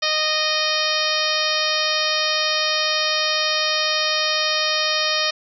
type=harmonic tone; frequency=618 Hz; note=D#5; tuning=12 cents flat; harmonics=1 / 2 / 3 / 4 / 5 / 6 / 7 / 8 / 9; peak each=-27 / -27 / -27 / -27 / -27 / -27 / -27 / -27 / -27 dBFS; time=0.02-5.31 s; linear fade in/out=10 ms; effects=none